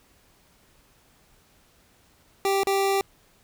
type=tone with dropouts; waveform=25% pulse; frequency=392 Hz; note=G4; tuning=in tune; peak=-17 dBFS; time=2.45-3.01 s; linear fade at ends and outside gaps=1 ms; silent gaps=2.634-2.67 s; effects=pink hiss -60 dBFS RMS until 3.43 s